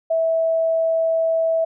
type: tone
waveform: sine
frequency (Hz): 653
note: E5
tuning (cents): -17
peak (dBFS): -16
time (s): 0.1-1.65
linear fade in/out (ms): 10
effects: none